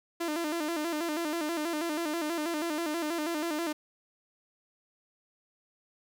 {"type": "tone with vibrato", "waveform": "sawtooth", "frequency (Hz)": 320, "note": "D#4", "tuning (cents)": 49, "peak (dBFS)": -26, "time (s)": [0.2, 3.73], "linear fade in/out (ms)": 10, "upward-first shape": "square", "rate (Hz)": 6.2, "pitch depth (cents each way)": 100, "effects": []}